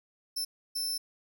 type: tone bursts at uneven times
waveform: sawtooth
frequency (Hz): 5310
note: E8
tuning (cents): +12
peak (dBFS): -28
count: 2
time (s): 0.36-0.45 / 0.75-0.98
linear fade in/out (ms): 10
effects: none